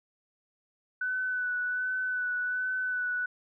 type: tone with vibrato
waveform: sine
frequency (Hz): 1495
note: F#6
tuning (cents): +17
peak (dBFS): -28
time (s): 1.01-3.26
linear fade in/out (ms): 5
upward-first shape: sine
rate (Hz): 1.3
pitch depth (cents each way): 21
effects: none